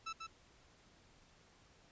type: tone with echo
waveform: sawtooth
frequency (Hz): 1318.5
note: E6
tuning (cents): 0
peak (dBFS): -37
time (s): 0.06-0.13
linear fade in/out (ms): 10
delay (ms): 140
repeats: 1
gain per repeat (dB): -4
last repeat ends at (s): 0.27
effects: pink hiss -66 dBFS RMS until 1.91 s + resampled to 16000 Hz